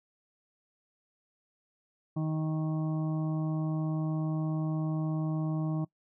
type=harmonic tone; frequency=156.8 Hz; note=D#3; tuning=14 cents sharp; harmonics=1 / 2 / 4 / 5 / 6 / 7; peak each=-29 / -35 / -44 / -48 / -53 / -49 dBFS; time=2.16-5.85 s; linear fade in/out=10 ms; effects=noise-tail reverb RT60 0.1 s tail -22 dB re dry